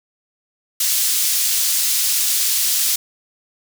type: high-pass noise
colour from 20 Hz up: pink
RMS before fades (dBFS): -18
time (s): 0.8-2.96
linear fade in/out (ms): 5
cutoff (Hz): 5000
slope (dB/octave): 12
effects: none